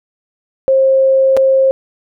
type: tone with dropouts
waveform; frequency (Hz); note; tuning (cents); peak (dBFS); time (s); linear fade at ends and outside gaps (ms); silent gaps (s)
sine; 533; C5; +32; -7; 0.68-1.71; 0; 1.367-1.372
effects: none